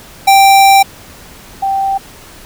square / sine tone pair in turn, 784 / 781.3 Hz, G5 / G5, 0 / -6 cents, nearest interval unison, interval 6 cents, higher first, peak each -4 / -11 dBFS, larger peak first, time 0.27-0.83 / 1.62-1.98 s, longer first, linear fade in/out 10 ms, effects pink hiss -36 dBFS RMS until 2.45 s

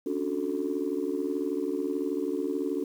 sine chord, D major seventh, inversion third, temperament just, 275.3 / 293.7 / 367.1 / 440.5 Hz, C#4 / D4 / F#4 / A4, -12 / 0 / -14 / +2 cents, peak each -34 / -31 / -31 / -33 dBFS, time 0.06-2.84 s, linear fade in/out 5 ms, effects tanh soft clip ceiling -19 dBFS + 9-bit

